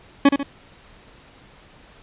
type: tone with echo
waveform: 40% pulse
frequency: 280 Hz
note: C#4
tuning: 18 cents sharp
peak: -8 dBFS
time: 0.25-0.29 s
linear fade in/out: 5 ms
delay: 71 ms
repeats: 2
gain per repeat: -7 dB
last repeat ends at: 0.432 s
effects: pink hiss -49 dBFS RMS until 2.02 s + resampled to 8000 Hz